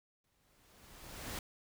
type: noise with exponential growth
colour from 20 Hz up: pink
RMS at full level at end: -40 dBFS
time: 0.24-1.39 s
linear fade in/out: 2 ms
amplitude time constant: 250 ms
effects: none